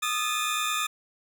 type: tone cluster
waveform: 25% pulse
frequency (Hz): 1229 / 1298 / 1735 / 3572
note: D#6 / E6 / A6 / A7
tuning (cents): -22 / -27 / -25 / +25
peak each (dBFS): -24 / -33 / -33 / -28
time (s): 0.02-0.87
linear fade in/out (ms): 10
effects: none